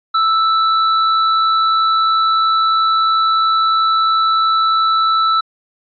square tone, 1318.5 Hz, E6, in tune, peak -12 dBFS, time 0.14-5.41 s, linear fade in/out 10 ms, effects resampled to 11025 Hz

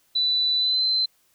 sine tone with pitch glide, 3979 to 4077 Hz, B7 to C8, +12 to -46 cents, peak -19 dBFS, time 0.15-1.06 s, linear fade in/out 10 ms, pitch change +42 cents, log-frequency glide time 0.57-0.84 s, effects white hiss -64 dBFS RMS until 1.34 s

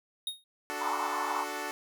square tone with exponential decay, 3729 Hz, A#7, in tune, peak -29 dBFS, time 0.27-0.44 s, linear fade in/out 2 ms, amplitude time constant 35 ms
10% pulse chord, D major, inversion none, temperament equal, 293.7 / 370 / 440 Hz, D4 / F#4 / A4, 0 / 0 / 0 cents, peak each -31 dBFS, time 0.7-1.71 s, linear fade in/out 0 ms
white band-pass noise, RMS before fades -33 dBFS, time 0.8-1.45 s, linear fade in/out 20 ms, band 870 to 1100 Hz, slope 48 dB/octave
effects none

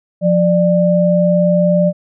sine tone pair together, 176.6 / 594 Hz, F3 / D5, +20 / +20 cents, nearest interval octave + major sixth, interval 2100 cents, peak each -12 dBFS, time 0.21-1.93 s, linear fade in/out 50 ms, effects none

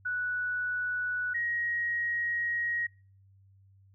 sine tone pair in turn, 1477 / 1889.1 Hz, F#6 / A#6, -3 / +23 cents, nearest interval major third, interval 426 cents, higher second, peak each -29 / -28 dBFS, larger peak second, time 0.05-1.34 / 1.34-2.87 s, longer second, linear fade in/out 10 ms, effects noise-tail reverb RT60 0.4 s tail -26 dB re dry + added 97 Hz sine -57 dBFS peak until 3.94 s

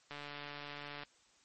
click train, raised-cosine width 0.3 ms, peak -29 dBFS, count 135, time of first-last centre 0.11-1.034 s, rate 145 Hz, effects white hiss -68 dBFS RMS until 1.44 s + MP3 32 kbps

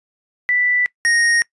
sine / square tone pair in turn, 1976 / 1865.1 Hz, B6 / A#6, 0 / 0 cents, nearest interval minor second, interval 100 cents, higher first, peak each -14 dBFS, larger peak neither, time 0.49-0.86 / 1.05-1.42 s, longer neither, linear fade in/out 0 ms, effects noise-tail reverb RT60 0.1 s tail -22 dB re dry + resampled to 24000 Hz

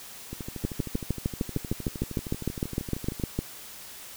two click trains, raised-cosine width 3 ms, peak -13 / -22 dBFS, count 19 / 38, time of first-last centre 0.65-3.39 / 0.33-3.198 s, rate 6.57 / 12.9 Hz, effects white hiss -44 dBFS RMS until 4.16 s

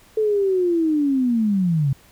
sine linear sweep, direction down, 440 to 130.81 Hz, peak -16 dBFS, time 0.17-1.93 s, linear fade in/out 5 ms, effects pink hiss -52 dBFS RMS until 2.11 s

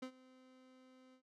30% pulse tone with ADSR envelope, 257.9 Hz, C4, 25 cents flat, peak -39 dBFS, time 0.02-1.22 s, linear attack 8 ms, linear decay 81 ms, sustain -20 dB, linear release 84 ms, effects low-pass 6000 Hz 12 dB/octave

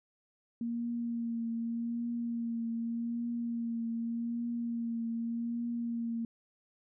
sine tone with vibrato, 233.1 Hz, A#3, in tune, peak -32 dBFS, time 0.61-6.25 s, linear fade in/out 2 ms, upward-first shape triangle, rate 0.84 Hz, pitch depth 28 cents each way, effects none

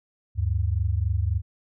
sine tone pair together, 75.65 / 99.3 Hz, D#2 / G2, -48 / +23 cents, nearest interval perfect fourth, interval 471 cents, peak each -24 dBFS, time 0.35-1.42 s, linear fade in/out 50 ms, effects none

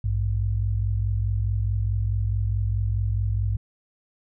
sine tone pair together, 57.3 / 102 Hz, A#1 / G#2, -29 / -31 cents, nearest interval minor seventh, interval 998 cents, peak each -25 / -23 dBFS, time 0.04-3.57 s, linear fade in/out 5 ms, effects none

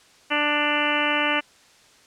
harmonic tone with a mistuned harmonic, 295.2 Hz, D4, 9 cents sharp, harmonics 1 / 2 / 3 / 4 / 5 / 6 / 7 / 8 / 9 / 10, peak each -29 / -29 / -29 / -29 / -29 / -29 / -29 / -29 / -29 / -29 dBFS, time 0.3-1.41 s, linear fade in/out 20 ms, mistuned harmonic 9, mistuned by +18 cents, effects white hiss -54 dBFS RMS until 2.06 s + low-pass 7000 Hz 12 dB/octave

